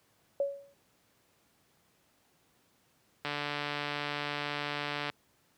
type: tone with exponential decay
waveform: sine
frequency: 560 Hz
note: C#5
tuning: 18 cents sharp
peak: -24 dBFS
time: 0.4-0.74 s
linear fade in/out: 2 ms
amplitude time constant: 73 ms
type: click train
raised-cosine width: 0.3 ms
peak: -18 dBFS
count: 271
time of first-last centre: 3.25-5.099 s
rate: 146 Hz
effects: pink hiss -69 dBFS RMS until 5.57 s + high-pass 100 Hz 12 dB/octave